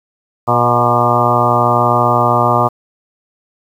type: harmonic tone with a mistuned harmonic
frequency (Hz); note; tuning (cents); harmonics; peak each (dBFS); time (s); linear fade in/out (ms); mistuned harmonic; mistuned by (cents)
120.1; B2; -48; 1 / 2 / 3 / 4 / 5 / 6 / 7 / 8 / 9 / 10; -18 / -22 / -22 / -22 / -18 / -17 / -19 / -19 / -18 / -16; 0.47-2.69; 20; 5; +22
effects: 7-bit